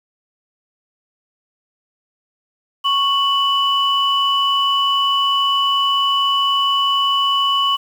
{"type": "tone pair together", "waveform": "sine", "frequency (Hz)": [1106.5, 2971], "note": ["C#6", "F#7"], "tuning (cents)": [-3, 6], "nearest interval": "octave + perfect fourth", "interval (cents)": 1709, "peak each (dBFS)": -16, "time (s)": [2.84, 7.77], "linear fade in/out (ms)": 20, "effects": ["tanh soft clip ceiling -6 dBFS", "7-bit"]}